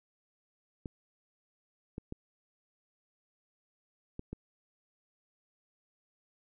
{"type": "clicks", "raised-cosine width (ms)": 3, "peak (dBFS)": -26, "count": 5, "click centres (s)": [0.858, 1.981, 2.124, 4.194, 4.33], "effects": []}